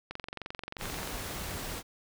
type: click train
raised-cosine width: 0.3 ms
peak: -22 dBFS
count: 23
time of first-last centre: 0.11-1.075 s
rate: 22.8 Hz
type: noise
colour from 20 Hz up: pink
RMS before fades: -38 dBFS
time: 0.78-1.83 s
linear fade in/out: 50 ms
effects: none